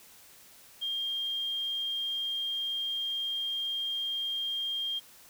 sine tone, 3209 Hz, G7, 40 cents sharp, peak -30 dBFS, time 0.81-5 s, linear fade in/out 20 ms, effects white hiss -55 dBFS RMS until 5.29 s

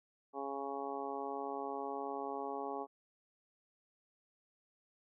harmonic tone, 138.59 Hz, C#3, in tune, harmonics 2 / 3 / 4 / 5 / 6 / 7 / 8, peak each -47 / -43 / -48 / -46 / -43 / -52 / -47 dBFS, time 0.33-2.87 s, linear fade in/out 50 ms, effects none

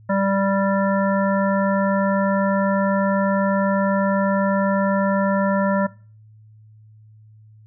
harmonic tone, 196 Hz, G3, in tune, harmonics 1 / 3 / 5 / 7 / 9, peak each -20 / -21 / -26 / -29 / -30 dBFS, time 0.09-5.87 s, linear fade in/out 10 ms, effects noise-tail reverb RT60 0.4 s tail -21 dB re dry + added 108 Hz sine -45 dBFS peak until 7.66 s

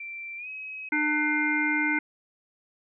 sine tone with pitch glide, 2349 to 2547 Hz, D7 to D#7, 0 to +40 cents, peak -35 dBFS, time 0-0.89 s, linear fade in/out 5 ms, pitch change +140 cents, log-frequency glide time 0.37-0.48 s
harmonic tone, 300 Hz, D4, 37 cents sharp, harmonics 1 / 3 / 5 / 7 / 8, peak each -28 / -34 / -29 / -26 / -36 dBFS, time 0.92-1.99 s, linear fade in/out 5 ms
effects none

